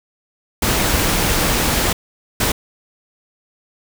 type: noise bursts at uneven times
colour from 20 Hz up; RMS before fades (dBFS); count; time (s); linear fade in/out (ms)
pink; -17; 2; 0.62-1.93 / 2.4-2.52; 5
effects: none